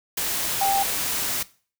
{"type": "tone in noise", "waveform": "sine", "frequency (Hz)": 789, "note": "G5", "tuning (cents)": 11, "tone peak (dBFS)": -19, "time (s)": [0.61, 0.83], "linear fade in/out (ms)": 5, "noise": "white", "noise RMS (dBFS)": -26, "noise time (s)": [0.17, 1.43], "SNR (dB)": 4, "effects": ["noise-tail reverb RT60 0.4 s tail -19 dB re dry"]}